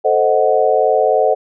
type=chord; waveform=sine; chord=A diminished seventh; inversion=none; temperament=equal; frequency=440 / 523.3 / 622.3 / 740 Hz; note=A4 / C5 / Eb5 / Gb5; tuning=0 / 0 / 0 / 0 cents; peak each=-16 dBFS; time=0.04-1.35 s; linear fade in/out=20 ms; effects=none